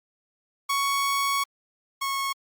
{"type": "tone pair in turn", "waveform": "sawtooth", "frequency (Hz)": [1113, 1096.4], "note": ["C#6", "C#6"], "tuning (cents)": [7, -19], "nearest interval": "unison", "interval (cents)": 26, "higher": "first", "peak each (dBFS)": [-19, -22], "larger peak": "first", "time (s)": [[0.69, 1.44], [2.01, 2.33]], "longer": "first", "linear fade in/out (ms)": 10, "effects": ["Opus 48 kbps"]}